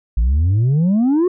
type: exponential sweep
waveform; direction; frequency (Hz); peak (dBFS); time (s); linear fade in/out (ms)
sine; up; 52.5 to 375.5; -9; 0.17-1.28; 5
effects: tanh soft clip ceiling -11 dBFS